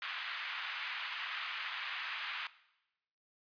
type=band-pass noise; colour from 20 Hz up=white; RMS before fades=-41 dBFS; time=0.02-2.47 s; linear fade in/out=2 ms; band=1100 to 3100 Hz; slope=24 dB/octave; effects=noise-tail reverb RT60 0.9 s tail -18 dB re dry + resampled to 11025 Hz